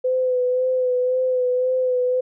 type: tone with vibrato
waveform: sine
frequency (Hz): 506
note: B4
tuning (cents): +42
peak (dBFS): -17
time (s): 0.04-2.21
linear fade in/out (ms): 10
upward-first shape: sine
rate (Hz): 1.9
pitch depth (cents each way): 27
effects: none